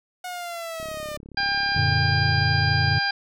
sawtooth exponential sweep, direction down, 730 to 596 Hz, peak -27 dBFS, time 0.24-1.17 s, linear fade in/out 5 ms
click train, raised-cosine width 3 ms, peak -29 dBFS, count 61, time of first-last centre 0.8-2.524 s, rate 34.8 Hz
harmonic tone, 800 Hz, G5, 35 cents sharp, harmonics 1 / 2 / 3 / 4 / 5 / 6, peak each -28 / -24 / -33 / -37 / -36 / -27 dBFS, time 1.37-3.11 s, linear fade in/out 5 ms
triangle chord, Gb augmented, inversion none, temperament equal, 92.5 / 116.54 / 146.83 Hz, Gb2 / Bb2 / D3, 0 / 0 / 0 cents, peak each -23 dBFS, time 1.76-2.99 s, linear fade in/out 5 ms
effects none

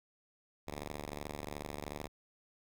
5% pulse ring-modulated tone, 73.6 Hz, D2, 4 cents sharp, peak -27 dBFS, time 0.67-2.08 s, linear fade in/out 5 ms, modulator 48.2 Hz, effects none

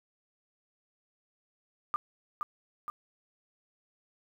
sine tone with echo, 1202 Hz, D6, 40 cents sharp, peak -26 dBFS, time 1.94-1.96 s, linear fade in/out 0 ms, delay 470 ms, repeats 2, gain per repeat -4 dB, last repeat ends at 2.9 s, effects 10-bit

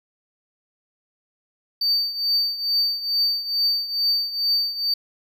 triangle tone with tremolo, 4600 Hz, D8, 37 cents flat, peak -15 dBFS, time 1.81-4.94 s, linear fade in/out 5 ms, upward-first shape triangle, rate 2.3 Hz, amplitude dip 80%, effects none

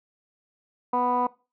15% pulse tone with low-pass filter, 246.9 Hz, B3, in tune, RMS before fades -24 dBFS, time 0.93-1.27 s, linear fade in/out 5 ms, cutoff 1000 Hz, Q 4.6, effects noise-tail reverb RT60 0.3 s tail -20 dB re dry

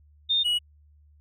sine / triangle tone pair in turn, 3644 / 2914 Hz, A#7 / F#7, -40 / -27 cents, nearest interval major third, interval 387 cents, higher first, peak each -20 dBFS, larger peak neither, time 0.29-0.44 / 0.44-0.59 s, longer neither, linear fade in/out 20 ms, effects added 74 Hz sine -54 dBFS peak until 1.2 s

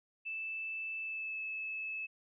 sine tone with pitch glide, 2637 to 2604 Hz, E7 to E7, 0 to -22 cents, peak -37 dBFS, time 0.25-2.07 s, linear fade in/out 20 ms, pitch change -22 cents, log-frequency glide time 1-1.41 s, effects none

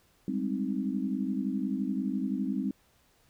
sine chord, Ab major seventh, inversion third, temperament equal, 196 / 207.7 / 261.6 / 311.1 Hz, G3 / Ab3 / C4 / Eb4, 0 / 0 / 0 / 0 cents, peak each -33 / -35 / -32 / -37 dBFS, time 0.28-2.71 s, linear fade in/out 2 ms, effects pink hiss -66 dBFS RMS until 3.29 s

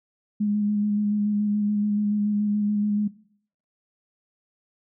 sine tone with vibrato, 207.7 Hz, G#3, in tune, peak -20 dBFS, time 0.4-3.08 s, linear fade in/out 10 ms, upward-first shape square, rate 7 Hz, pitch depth 15 cents each way, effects noise-tail reverb RT60 0.6 s tail -18 dB re dry

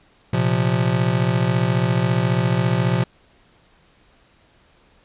square chord, Bb suspended second, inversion none, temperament just, 116.54 / 131.11 / 174.81 Hz, Bb2 / C3 / F3, 0 / +4 / +2 cents, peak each -22 dBFS, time 0.33-3.04 s, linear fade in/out 5 ms, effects pink hiss -56 dBFS RMS until 5.04 s + resampled to 8000 Hz

